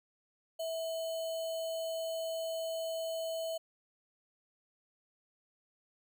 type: tone with sample-and-hold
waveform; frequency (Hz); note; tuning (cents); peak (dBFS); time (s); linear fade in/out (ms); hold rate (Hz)
sine; 653; E5; -17; -34; 0.59-3.58; 10; 3675
effects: none